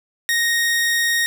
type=tone; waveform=sawtooth; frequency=1864.7 Hz; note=A#6; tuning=in tune; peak=-13 dBFS; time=0.29-1.26 s; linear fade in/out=0 ms; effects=none